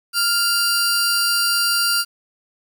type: tone pair together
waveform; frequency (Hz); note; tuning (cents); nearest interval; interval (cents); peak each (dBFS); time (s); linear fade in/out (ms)
sawtooth; 1396.9 / 4699; F6 / D8; 0 / 0; octave + major sixth; 2100; -16; 0.13-2.05; 50
effects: 8-bit